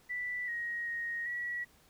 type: tone with pitch steps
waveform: sine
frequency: 1972 / 1885 / 1872 / 1931 Hz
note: B6 / A#6 / A#6 / B6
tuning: -3 / +19 / +7 / -39 cents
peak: -34 dBFS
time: 0.09-1.65 s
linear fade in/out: 20 ms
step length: 390 ms
effects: pink hiss -64 dBFS RMS until 1.89 s

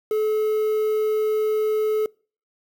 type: tone with quantisation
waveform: triangle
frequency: 429.9 Hz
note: A4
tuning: 40 cents flat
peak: -17 dBFS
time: 0.11-2.06 s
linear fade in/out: 2 ms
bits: 7
effects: noise-tail reverb RT60 0.4 s tail -25 dB re dry

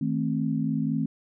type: chord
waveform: sine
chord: A diminished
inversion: second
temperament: just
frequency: 158.4 / 220 / 264 Hz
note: Eb3 / A3 / C4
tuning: +31 / 0 / +16 cents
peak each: -28 dBFS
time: 0.01-1.06 s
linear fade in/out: 5 ms
effects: none

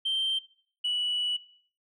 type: tone pair in turn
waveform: sine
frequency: 3136 / 2948 Hz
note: G7 / F#7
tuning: 0 / -7 cents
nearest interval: minor second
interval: 107 cents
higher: first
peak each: -24 dBFS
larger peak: neither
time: 0.05-0.39 / 0.84-1.37 s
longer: second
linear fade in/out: 10 ms
effects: noise-tail reverb RT60 0.5 s tail -18 dB re dry + tanh soft clip ceiling -23 dBFS

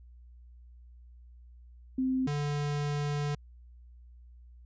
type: tone pair in turn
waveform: sine / square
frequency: 260 / 145.92 Hz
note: C4 / D3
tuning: -11 / -11 cents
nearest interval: minor seventh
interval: 1000 cents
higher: first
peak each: -26 / -30 dBFS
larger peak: first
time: 1.98-2.27 / 2.27-3.35 s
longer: second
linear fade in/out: 5 ms
effects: added 60 Hz sine -50 dBFS peak until 4.65 s + resampled to 16000 Hz

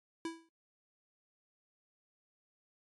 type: tone with exponential decay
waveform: square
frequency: 329 Hz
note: E4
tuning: 3 cents flat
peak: -34 dBFS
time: 0.25-0.49 s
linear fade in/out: 2 ms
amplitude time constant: 52 ms
effects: noise-tail reverb RT60 0.2 s tail -20 dB re dry + MP3 48 kbps

